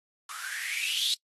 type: noise with band-pass filter sweep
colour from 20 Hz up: violet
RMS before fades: -32 dBFS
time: 0.29-1.14 s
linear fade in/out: 2 ms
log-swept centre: 1200 to 3900 Hz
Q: 9.6
effects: noise-tail reverb RT60 0.1 s tail -25 dB re dry + AAC 32 kbps